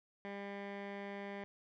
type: tone with low-pass filter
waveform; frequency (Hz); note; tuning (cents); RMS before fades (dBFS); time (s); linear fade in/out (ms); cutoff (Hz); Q
15% pulse; 200; G3; +35; -45; 0.25-1.44; 0; 2200; 1.7
effects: none